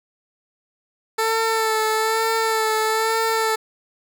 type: tone with vibrato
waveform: 15% pulse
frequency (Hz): 442.9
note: A4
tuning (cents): +11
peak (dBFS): -12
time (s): 1.18-3.56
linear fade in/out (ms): 10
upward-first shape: sine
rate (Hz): 1.1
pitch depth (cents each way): 27
effects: none